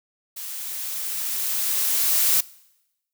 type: noise with level ramp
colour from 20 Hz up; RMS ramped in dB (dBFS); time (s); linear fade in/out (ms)
blue; -34 to -18; 0.36-2.41; 10
effects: noise-tail reverb RT60 0.9 s tail -22 dB re dry